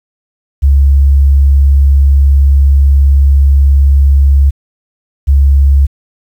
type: tone pair in turn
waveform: sine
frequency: 69.3 / 69.3 Hz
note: C#2 / C#2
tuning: 0 / 0 cents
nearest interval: unison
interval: 0 cents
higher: neither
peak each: -3 dBFS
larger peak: neither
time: 0.62-4.51 / 5.27-5.87 s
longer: first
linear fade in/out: 20 ms
effects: 7-bit